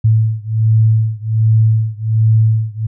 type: beating tone pair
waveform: sine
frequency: 110 / 111.3 Hz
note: A2 / A2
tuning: 0 / +20 cents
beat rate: 1.3 Hz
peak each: -12 / -13 dBFS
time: 0.04-2.87 s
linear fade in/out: 10 ms
effects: none